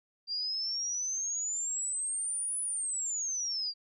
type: exponential two-way sweep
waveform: sine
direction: up then down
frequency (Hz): 4716 to 10000 to 4716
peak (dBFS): -31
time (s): 0.27-3.74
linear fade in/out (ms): 50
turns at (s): 2.6
effects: none

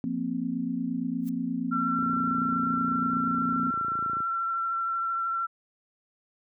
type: chord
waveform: sine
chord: F suspended fourth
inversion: none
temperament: equal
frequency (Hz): 174.61 / 233.1 / 261.6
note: F3 / Bb3 / C4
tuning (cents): 0 / 0 / 0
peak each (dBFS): -34 / -31 / -30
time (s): 0.04-3.71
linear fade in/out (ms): 0
type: noise with exponential growth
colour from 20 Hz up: blue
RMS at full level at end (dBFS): -44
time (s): 1.2-1.29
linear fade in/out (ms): 0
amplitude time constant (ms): 18
type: tone with vibrato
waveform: sine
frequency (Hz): 1354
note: E6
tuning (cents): +46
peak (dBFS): -26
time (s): 1.71-5.47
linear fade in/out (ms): 20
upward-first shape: triangle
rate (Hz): 13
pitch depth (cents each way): 19
type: click train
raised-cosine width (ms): 3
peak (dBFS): -27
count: 63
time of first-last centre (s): 1.99-4.204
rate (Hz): 28
effects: high-pass 100 Hz 12 dB/octave

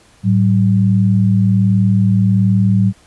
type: tone pair together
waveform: sine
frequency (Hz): 108.8 / 190.13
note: A2 / F#3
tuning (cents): -19 / +47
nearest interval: minor seventh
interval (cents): 966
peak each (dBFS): -12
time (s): 0.23-2.93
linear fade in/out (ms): 50
effects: pink hiss -49 dBFS RMS until 3.06 s + resampled to 24000 Hz

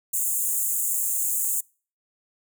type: high-pass noise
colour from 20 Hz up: pink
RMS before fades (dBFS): -25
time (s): 0.13-1.61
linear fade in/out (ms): 10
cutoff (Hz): 6800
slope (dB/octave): 96
effects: noise-tail reverb RT60 0.4 s tail -26 dB re dry

